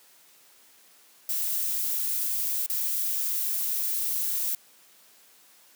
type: noise with dropouts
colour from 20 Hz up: violet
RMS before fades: -28 dBFS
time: 1.29-4.55 s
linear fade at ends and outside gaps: 2 ms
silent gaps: 2.663-2.697 s
effects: white hiss -57 dBFS RMS until 5.75 s + high-pass 200 Hz 12 dB/octave